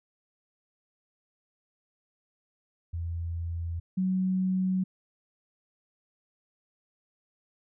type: tone pair in turn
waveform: sine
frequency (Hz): 84.3 / 186.64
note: E2 / F#3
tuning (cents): +39 / +15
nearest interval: octave + major second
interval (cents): 1376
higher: second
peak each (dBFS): -30 / -24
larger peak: second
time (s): 2.93-3.8 / 3.97-4.84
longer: neither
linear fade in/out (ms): 10
effects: none